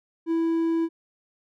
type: tone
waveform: triangle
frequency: 329.6 Hz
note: E4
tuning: in tune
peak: -19 dBFS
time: 0.26-0.89 s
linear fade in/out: 50 ms
effects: none